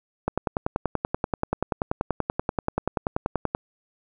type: click train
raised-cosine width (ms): 1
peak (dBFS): -9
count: 35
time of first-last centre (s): 0.28-3.549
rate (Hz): 10.4
effects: none